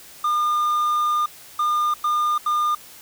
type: tone bursts at uneven times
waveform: triangle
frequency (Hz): 1210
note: D#6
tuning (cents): -49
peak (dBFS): -16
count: 4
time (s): 0.24-1.26 / 1.59-1.94 / 2.04-2.38 / 2.46-2.75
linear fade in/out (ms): 5
effects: white hiss -44 dBFS RMS until 3.01 s